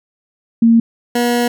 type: tone pair in turn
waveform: sine / 20% pulse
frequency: 229.7 / 240.5 Hz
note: A#3 / B3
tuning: -25 / -46 cents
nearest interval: minor second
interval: 79 cents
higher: second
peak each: -6 / -8 dBFS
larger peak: first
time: 0.62-0.8 / 1.15-1.48 s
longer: second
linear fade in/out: 5 ms
effects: none